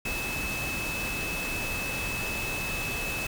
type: tone in noise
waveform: sine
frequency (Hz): 2600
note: E7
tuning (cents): -24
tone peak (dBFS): -32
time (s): 0.05-3.27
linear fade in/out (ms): 5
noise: pink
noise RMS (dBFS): -34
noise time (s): 0.05-3.27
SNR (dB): -1
effects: none